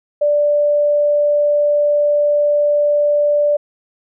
sine tone, 587 Hz, D5, 1 cent flat, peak -11 dBFS, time 0.21-3.57 s, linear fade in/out 10 ms, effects none

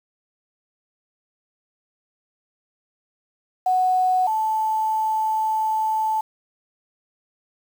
sine tone pair in turn, 740 / 874.5 Hz, F#5 / A5, 0 / -11 cents, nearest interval minor third, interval 289 cents, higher second, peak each -16 / -19 dBFS, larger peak first, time 3.66-4.27 / 4.27-6.21 s, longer second, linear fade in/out 5 ms, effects 7-bit

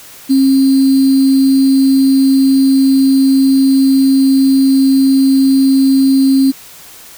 sine tone with sample-and-hold, 269 Hz, C4, 48 cents sharp, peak -6 dBFS, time 0.29-6.52 s, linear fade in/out 20 ms, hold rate 4410 Hz, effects white hiss -36 dBFS RMS until 7.17 s

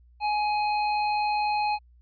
square tone, 838 Hz, G#5, 15 cents sharp, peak -24 dBFS, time 0.2-1.79 s, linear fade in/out 50 ms, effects added 60 Hz sine -53 dBFS peak until 2.01 s + resampled to 11025 Hz

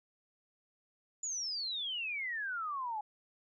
sine exponential sweep, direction down, 7040 to 823 Hz, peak -35 dBFS, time 1.23-3.01 s, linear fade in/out 5 ms, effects none

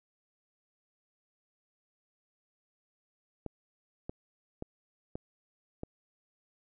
clicks, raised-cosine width 2 ms, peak -24 dBFS, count 5, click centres 3.463 / 4.095 / 4.624 / 5.155 / 5.834 s, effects none

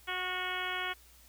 harmonic tone with a mistuned harmonic, 367.4 Hz, F#4, 12 cents flat, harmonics 1 / 2 / 3 / 4 / 5 / 6 / 7 / 8 / 9, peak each -45 / -42 / -41 / -39 / -41 / -40 / -45 / -43 / -43 dBFS, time 0.07-0.94 s, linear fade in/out 20 ms, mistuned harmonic 4, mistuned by -22 cents, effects added 60 Hz sine -60 dBFS peak until 1.28 s + white hiss -60 dBFS RMS until 1.28 s

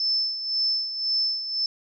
sine tone with tremolo, 5274 Hz, E8, in tune, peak -20 dBFS, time 0-1.66 s, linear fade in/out 2 ms, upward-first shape sine, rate 1.9 Hz, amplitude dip 65%, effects none

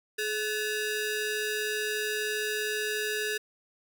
sawtooth ring-modulated tone, 1073 Hz, C6, 43 cents sharp, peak -22 dBFS, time 0.18-3.38 s, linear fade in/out 10 ms, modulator 648 Hz, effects none

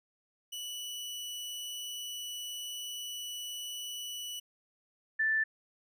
sawtooth / sine tone pair in turn, 2957 / 1762.6 Hz, F#7 / A6, -2 / +3 cents, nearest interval major sixth, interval 895 cents, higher first, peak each -35 / -26 dBFS, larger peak second, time 0.52-4.4 / 5.19-5.44 s, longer first, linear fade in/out 10 ms, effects none

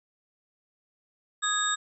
sine tone cluster, 1251 / 1663 / 3694 / 7690 Hz, D#6 / G#6 / A#7 / B8, +9 / +2 / -16 / -47 cents, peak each -30 dBFS, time 1.42-1.76 s, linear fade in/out 20 ms, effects none

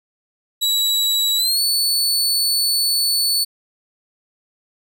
sawtooth tone with pitch glide, 3904 to 4459 Hz, B7 to C#8, -21 to +9 cents, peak -13 dBFS, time 0.61-3.45 s, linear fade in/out 20 ms, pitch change +230 cents, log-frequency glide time 1.37-1.61 s, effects none

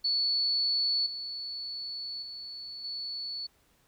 sine tone with level steps, 4435 Hz, C#8, in tune, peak -25 / -35 / -39 / -34 dBFS, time 0.04-3.47 s, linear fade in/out 10 ms, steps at 1.06 / 2.22 / 2.84 s, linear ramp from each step 5 ms, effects pink hiss -67 dBFS RMS until 3.87 s

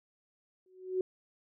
sine tone with exponential growth, 371.4 Hz, F#4, 7 cents sharp, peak -25 dBFS, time 0.66-1.01 s, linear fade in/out 2 ms, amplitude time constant 74 ms, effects none

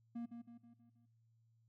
triangle tone with echo, 234.9 Hz, A#3, 13 cents sharp, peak -39 dBFS, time 0.15-0.26 s, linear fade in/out 10 ms, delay 160 ms, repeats 5, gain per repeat -6 dB, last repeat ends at 1.06 s, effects noise-tail reverb RT60 0.7 s tail -19 dB re dry + added 114 Hz sine -70 dBFS peak until 1.68 s

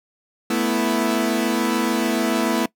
sawtooth chord, A suspended second, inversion none, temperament equal, 220 / 246.9 / 329.6 Hz, A3 / B3 / E4, 0 / 0 / 0 cents, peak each -19 dBFS, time 0.5-2.66 s, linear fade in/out 5 ms, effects noise-tail reverb RT60 0.1 s tail -21 dB re dry

